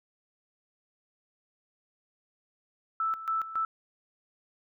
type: tone with tremolo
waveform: sine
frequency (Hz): 1318.5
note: E6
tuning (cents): 0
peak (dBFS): -26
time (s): 3-3.65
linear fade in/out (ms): 2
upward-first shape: square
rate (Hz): 3.6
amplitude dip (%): 75
effects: none